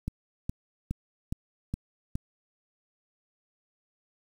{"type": "click train", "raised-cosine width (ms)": 5, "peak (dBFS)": -18, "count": 6, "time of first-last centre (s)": [0.08, 2.155], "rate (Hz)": 2.41, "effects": ["8-bit"]}